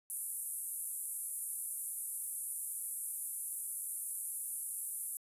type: band-pass noise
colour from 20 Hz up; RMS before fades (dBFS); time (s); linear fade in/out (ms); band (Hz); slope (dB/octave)
pink; -41; 0.1-5.17; 0; 9300 to 12000; 48
effects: resampled to 32000 Hz